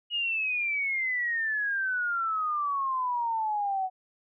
sine exponential sweep, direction down, 2900 to 740 Hz, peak -26 dBFS, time 0.1-3.9 s, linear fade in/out 50 ms, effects none

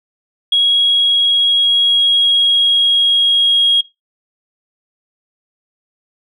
sine tone with pitch glide, 3311 to 3279 Hz, G#7 to G#7, -6 to -23 cents, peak -8 dBFS, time 0.52-3.81 s, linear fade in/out 5 ms, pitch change -17 cents, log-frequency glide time 0.86-3.68 s, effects noise-tail reverb RT60 0.2 s tail -19 dB re dry + tanh soft clip ceiling -4 dBFS

